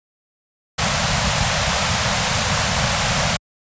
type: band-stop noise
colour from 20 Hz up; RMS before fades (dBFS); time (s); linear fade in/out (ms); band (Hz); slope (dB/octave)
pink; -18; 0.78-3.37; 10; 210 to 520; 48
effects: high-pass 60 Hz 12 dB/octave + resampled to 16000 Hz